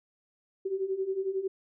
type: beating tone pair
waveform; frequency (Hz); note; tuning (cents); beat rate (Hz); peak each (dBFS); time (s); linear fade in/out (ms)
sine; 376 / 387; F#4 / G4; +28 / -22; 11; -34 / -30; 0.65-1.48; 10
effects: none